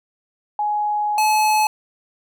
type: tone pair in turn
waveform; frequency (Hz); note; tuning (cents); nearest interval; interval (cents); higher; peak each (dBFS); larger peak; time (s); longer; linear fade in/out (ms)
sine / square; 837 / 857.6; G#5 / A5; +13 / -45; unison; 42; second; -18 / -15; second; 0.59-1.18 / 1.18-1.67; first; 2
effects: none